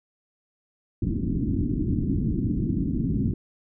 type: low-pass noise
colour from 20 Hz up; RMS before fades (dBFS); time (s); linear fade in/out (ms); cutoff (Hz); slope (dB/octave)
white; -25; 1.02-3.34; 5; 310; 48
effects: none